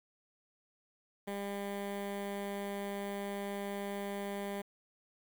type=tone with notch filter; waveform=15% pulse; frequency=200.5 Hz; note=G3; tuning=39 cents sharp; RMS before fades=-39 dBFS; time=1.27-4.62 s; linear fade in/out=10 ms; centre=5300 Hz; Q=0.97; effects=10-bit